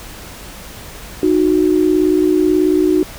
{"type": "tone pair together", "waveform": "sine", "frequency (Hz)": [308.3, 366.6], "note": ["D#4", "F#4"], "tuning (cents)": [-16, -16], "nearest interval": "minor third", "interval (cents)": 300, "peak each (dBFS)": -13, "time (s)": [1.23, 3.03], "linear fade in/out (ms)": 2, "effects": ["added 50 Hz sine -39 dBFS peak until 3.18 s", "pink hiss -34 dBFS RMS until 3.18 s"]}